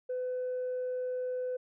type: tone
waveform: sine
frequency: 504 Hz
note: B4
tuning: 35 cents sharp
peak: -30 dBFS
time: 0.09-1.57 s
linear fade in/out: 10 ms
effects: tanh soft clip ceiling -29 dBFS

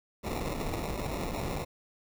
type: noise with sample-and-hold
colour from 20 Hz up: pink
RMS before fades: -34 dBFS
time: 0.23-1.65 s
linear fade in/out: 20 ms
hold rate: 1575 Hz
effects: none

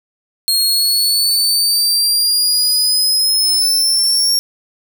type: exponential sweep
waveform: sawtooth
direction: up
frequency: 4245 to 5540 Hz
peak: -9 dBFS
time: 0.48-4.39 s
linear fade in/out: 0 ms
effects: none

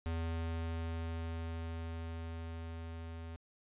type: tone with level ramp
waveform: square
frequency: 82.41 Hz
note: E2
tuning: in tune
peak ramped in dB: -35 to -44 dBFS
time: 0.06-3.36 s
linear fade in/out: 0 ms
effects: resampled to 8000 Hz

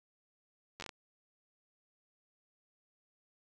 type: slowing click train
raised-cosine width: 0.2 ms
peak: -26 dBFS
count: 6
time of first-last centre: 0.8-0.892 s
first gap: 10 ms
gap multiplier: 1.31
effects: 11-bit

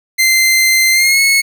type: tone with pitch glide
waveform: sawtooth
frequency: 2078 to 2191 Hz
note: C7 to C#7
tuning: -12 to -21 cents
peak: -5 dBFS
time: 0.18-1.42 s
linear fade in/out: 20 ms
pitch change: +91 cents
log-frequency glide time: 0.92-1.2 s
effects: none

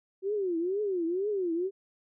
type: tone with vibrato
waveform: sine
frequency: 372.6 Hz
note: F#4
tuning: 12 cents sharp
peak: -27 dBFS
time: 0.22-1.71 s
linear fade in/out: 50 ms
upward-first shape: triangle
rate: 2.1 Hz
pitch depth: 250 cents each way
effects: none

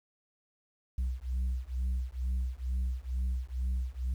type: beating tone pair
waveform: sine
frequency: 62 / 64.2 Hz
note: B1 / C2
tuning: +7 / -32 cents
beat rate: 2.2 Hz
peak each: -31 dBFS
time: 0.98-4.14 s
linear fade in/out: 5 ms
effects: tanh soft clip ceiling -27 dBFS + 10-bit

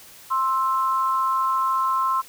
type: tone pair together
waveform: sine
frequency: 1052.9 / 1318.5 Hz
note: C6 / E6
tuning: +11 / 0 cents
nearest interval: major third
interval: 389 cents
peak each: -20 / -25 dBFS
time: 0.3-2.22 s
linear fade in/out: 20 ms
effects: white hiss -46 dBFS RMS until 2.28 s

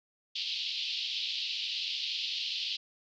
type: band-pass noise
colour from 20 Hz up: pink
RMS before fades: -35 dBFS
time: 0.35-2.77 s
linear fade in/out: 10 ms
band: 2800 to 4700 Hz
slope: 48 dB/octave
effects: none

